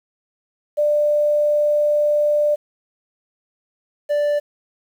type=tone pair in turn; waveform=sine / triangle; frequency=593 / 586.5 Hz; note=D5 / D5; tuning=+17 / -2 cents; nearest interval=unison; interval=19 cents; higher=first; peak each=-14 dBFS; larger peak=neither; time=0.77-2.56 / 4.09-4.4 s; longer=first; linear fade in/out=20 ms; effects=8-bit